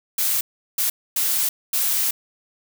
blue noise bursts at uneven times, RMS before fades -21 dBFS, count 4, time 0.18-0.41 / 0.78-0.9 / 1.16-1.49 / 1.73-2.11 s, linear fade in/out 5 ms, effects none

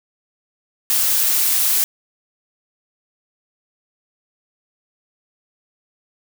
blue noise, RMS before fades -17 dBFS, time 0.9-1.84 s, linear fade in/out 0 ms, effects none

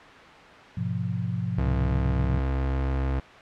sine chord, F diminished, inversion first, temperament just, 104.77 / 125.72 / 174.61 Hz, Ab2 / Cb3 / F3, +16 / +31 / 0 cents, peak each -30 dBFS, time 0.77-2.39 s, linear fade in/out 5 ms
35% pulse tone, 66.8 Hz, C2, 36 cents sharp, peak -22 dBFS, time 1.58-3.2 s, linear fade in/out 5 ms
effects white hiss -45 dBFS RMS until 3.41 s + low-pass 2000 Hz 12 dB/octave

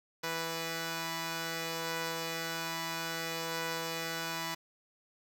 5% pulse tone pair together, 164.6 / 493.2 Hz, E3 / B4, -2 / -2 cents, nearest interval octave + perfect fifth, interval 1900 cents, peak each -26 dBFS, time 0.23-4.55 s, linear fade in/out 10 ms, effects none

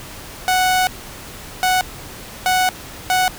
sawtooth tone bursts at uneven times, 740 Hz, F#5, in tune, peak -10 dBFS, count 4, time 0.48-0.87 / 1.63-1.81 / 2.46-2.69 / 3.1-3.28 s, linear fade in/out 0 ms, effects pink hiss -35 dBFS RMS until 3.38 s

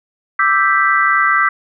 sine chord, E minor seventh, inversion third, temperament equal, 1174.7 / 1318.5 / 1568 / 1975.5 Hz, D6 / E6 / G6 / B6, 0 / 0 / 0 / 0 cents, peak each -16 dBFS, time 0.39-1.49 s, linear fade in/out 5 ms, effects none

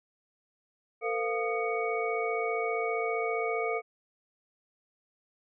sine tone cluster, 449.9 / 505 / 698 / 1230 / 2238 Hz, A4 / B4 / F5 / D#6 / C#7, +39 / +39 / -1 / -20 / +16 cents, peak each -31 / -38 / -34 / -37 / -35 dBFS, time 1.01-3.82 s, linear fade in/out 50 ms, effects none

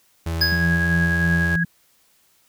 35% pulse tone with pitch glide, 82.3 to 83.16 Hz, E2 to E2, -2 to +16 cents, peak -21 dBFS, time 0.26-1.56 s, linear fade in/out 5 ms, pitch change +18 cents, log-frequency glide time 0.38-1.02 s
sine tone with tremolo, 1653 Hz, G#6, 9 cents flat, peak -19 dBFS, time 0.41-1.64 s, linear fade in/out 10 ms, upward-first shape sine, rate 10 Hz, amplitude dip 30%
square tone with exponential decay, 5000 Hz, D#8, 8 cents sharp, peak -15 dBFS, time 0.41-0.71 s, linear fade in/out 5 ms, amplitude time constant 65 ms
sine tone, 169.3 Hz, E3, 46 cents sharp, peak -20 dBFS, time 0.52-1.65 s, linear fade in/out 5 ms
effects white hiss -60 dBFS RMS until 2.48 s

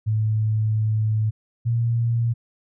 sine tone pair in turn, 108.7 / 116.84 Hz, A2 / A#2, -21 / +4 cents, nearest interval minor second, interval 125 cents, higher second, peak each -18 dBFS, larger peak neither, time 0.06-1.31 / 1.65-2.34 s, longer first, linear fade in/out 20 ms, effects none

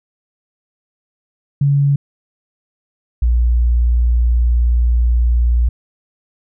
sine tone pair in turn, 141.3 / 59.41 Hz, C#3 / A#1, +34 / +34 cents, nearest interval octave + minor third, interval 1500 cents, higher first, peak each -10 dBFS, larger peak neither, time 1.61-1.96 / 3.22-5.69 s, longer second, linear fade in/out 5 ms, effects none

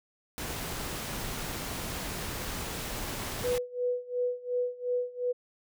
pink noise, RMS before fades -36 dBFS, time 0.38-3.58 s, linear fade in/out 0 ms
sine tone with tremolo, 493.2 Hz, B4, 2 cents flat, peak -25 dBFS, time 3.43-5.33 s, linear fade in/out 20 ms, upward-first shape sine, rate 2.8 Hz, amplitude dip 90%
effects none

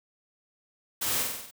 white noise with echo, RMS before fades -30 dBFS, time 1.01-1.23 s, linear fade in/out 10 ms, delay 47 ms, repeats 6, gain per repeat -3 dB, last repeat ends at 1.512 s, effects none

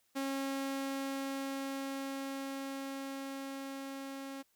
sawtooth tone with level ramp, 272.3 Hz, C#4, 31 cents flat, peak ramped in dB -30 to -38 dBFS, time 0.15-4.43 s, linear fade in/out 20 ms, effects white hiss -74 dBFS RMS until 4.55 s

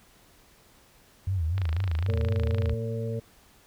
sine tone with vibrato, 87.31 Hz, F2, in tune, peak -24 dBFS, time 1.27-2.74 s, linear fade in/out 5 ms, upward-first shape sine, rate 4 Hz, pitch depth 190 cents each way
click train, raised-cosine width 0.3 ms, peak -21 dBFS, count 31, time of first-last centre 1.58-2.695 s, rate 26.9 Hz
harmonic tone, 113.6 Hz, A#2, 44 cents flat, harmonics 1 / 2 / 4 / 5, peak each -30 / -37 / -34 / -40 dBFS, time 2.08-3.2 s, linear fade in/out 10 ms
effects pink hiss -58 dBFS RMS until 3.66 s

